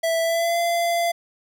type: tone with pitch glide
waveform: square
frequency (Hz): 659.3 to 684.5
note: E5 to F5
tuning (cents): 0 to -35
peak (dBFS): -20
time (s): 0.03-1.12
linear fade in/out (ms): 10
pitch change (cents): +65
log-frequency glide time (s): 0.22-0.58
effects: 10-bit